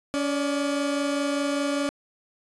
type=tone pair together; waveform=30% pulse; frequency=282.5 / 590 Hz; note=C#4 / D5; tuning=+33 / +8 cents; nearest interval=octave + minor second; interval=1275 cents; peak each=-22 / -28 dBFS; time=0.14-1.89 s; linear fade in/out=0 ms; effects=resampled to 24000 Hz